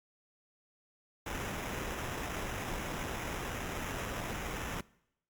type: noise with sample-and-hold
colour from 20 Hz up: pink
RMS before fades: -38 dBFS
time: 1.26-4.81 s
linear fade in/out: 5 ms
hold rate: 4410 Hz
effects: noise-tail reverb RT60 0.8 s tail -23 dB re dry + MP3 96 kbps